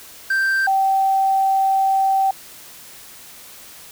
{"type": "tone pair in turn", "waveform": ["triangle", "sine"], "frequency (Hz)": [1568, 774.5], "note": ["G6", "G5"], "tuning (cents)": [0, -21], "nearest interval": "octave", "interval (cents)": 1221, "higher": "first", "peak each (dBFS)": -14, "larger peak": "neither", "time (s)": [[0.3, 0.67], [0.67, 2.31]], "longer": "second", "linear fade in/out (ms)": 5, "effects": ["white hiss -41 dBFS RMS until 3.91 s"]}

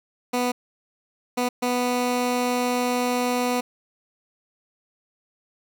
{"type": "tone bursts at uneven times", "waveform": "15% pulse", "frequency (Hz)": 246.9, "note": "B3", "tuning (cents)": 0, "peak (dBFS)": -15, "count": 3, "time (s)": [[0.33, 0.52], [1.37, 1.49], [1.62, 3.61]], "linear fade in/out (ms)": 10, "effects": []}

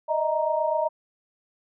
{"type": "tone cluster", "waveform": "sine", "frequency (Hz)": [611, 639, 934], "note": ["D#5", "D#5", "A#5"], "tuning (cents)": [-32, 46, 3], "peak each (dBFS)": -26, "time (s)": [0.08, 0.89], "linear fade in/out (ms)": 20, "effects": []}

